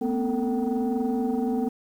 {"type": "tone cluster", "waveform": "sine", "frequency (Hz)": [222.8, 246.8, 267.8, 447.2, 767], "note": ["A3", "B3", "C4", "A4", "G5"], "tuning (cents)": [22, -1, 40, 28, -38], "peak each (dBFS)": [-30, -24, -33, -29, -33], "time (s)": [0.01, 1.69], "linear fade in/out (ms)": 10, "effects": ["tanh soft clip ceiling -17 dBFS", "9-bit"]}